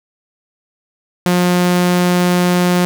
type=tone; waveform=sawtooth; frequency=178.2 Hz; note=F3; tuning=35 cents sharp; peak=-7 dBFS; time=1.26-2.85 s; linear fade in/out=0 ms; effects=none